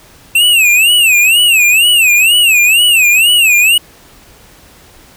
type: tone with vibrato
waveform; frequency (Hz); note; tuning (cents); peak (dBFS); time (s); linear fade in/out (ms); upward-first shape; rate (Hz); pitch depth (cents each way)
square; 2662; E7; +16; -6; 0.35-3.78; 5; sine; 2.1; 180
effects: pink hiss -41 dBFS RMS until 5.16 s